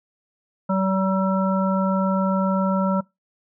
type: harmonic tone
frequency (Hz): 190.9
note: G3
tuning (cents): -46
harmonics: 1 / 3 / 5 / 7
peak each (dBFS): -20 / -25 / -27 / -28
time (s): 0.69-3.01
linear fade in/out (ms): 10
effects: noise-tail reverb RT60 0.2 s tail -23 dB re dry